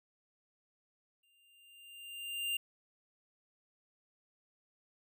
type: tone with exponential growth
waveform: square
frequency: 2794 Hz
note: F7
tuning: in tune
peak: -32 dBFS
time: 1.23-2.57 s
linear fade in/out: 5 ms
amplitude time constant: 290 ms
effects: none